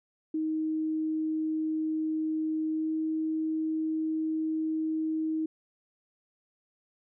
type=tone with pitch glide; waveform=sine; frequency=314.1 to 316.1 Hz; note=D#4 to D#4; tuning=+16 to +27 cents; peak=-27 dBFS; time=0.34-5.46 s; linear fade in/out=5 ms; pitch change=+11 cents; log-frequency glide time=2.71-2.91 s; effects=none